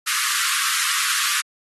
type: high-pass noise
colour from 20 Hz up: pink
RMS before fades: -22 dBFS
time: 0.06-1.42 s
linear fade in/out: 20 ms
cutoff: 1100 Hz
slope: 96 dB/octave
effects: AAC 32 kbps